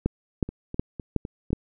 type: two click trains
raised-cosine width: 3 ms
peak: -20 / -9 dBFS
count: 5 / 5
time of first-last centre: 0.49-1.505 / 0.06-1.531 s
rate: 3.94 / 2.72 Hz
effects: none